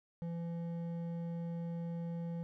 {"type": "tone with hard clipping", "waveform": "sine", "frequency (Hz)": 169, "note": "E3", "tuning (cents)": 43, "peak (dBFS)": -39, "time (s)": [0.22, 2.43], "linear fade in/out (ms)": 0, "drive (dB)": 8, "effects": []}